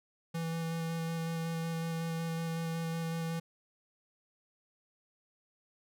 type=tone with vibrato; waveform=square; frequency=164.8 Hz; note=E3; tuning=in tune; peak=-34 dBFS; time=0.34-3.4 s; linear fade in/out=10 ms; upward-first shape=square; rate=5.4 Hz; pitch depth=9 cents each way; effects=none